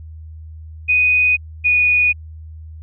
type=tone pair in turn; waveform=sine; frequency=2489 / 2466 Hz; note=D#7 / D#7; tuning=0 / -16 cents; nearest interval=unison; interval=16 cents; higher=first; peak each=-11 dBFS; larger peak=neither; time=0.88-1.37 / 1.64-2.13 s; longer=neither; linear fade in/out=20 ms; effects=added 79 Hz sine -32 dBFS peak until 2.82 s